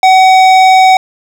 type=tone with hard clipping; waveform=triangle; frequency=753 Hz; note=F#5; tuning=30 cents sharp; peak=-4 dBFS; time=0.03-0.97 s; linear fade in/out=2 ms; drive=17 dB; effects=none